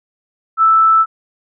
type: tone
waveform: sine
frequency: 1318.5 Hz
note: E6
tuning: in tune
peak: -7 dBFS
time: 0.57-1.06 s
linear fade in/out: 50 ms
effects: none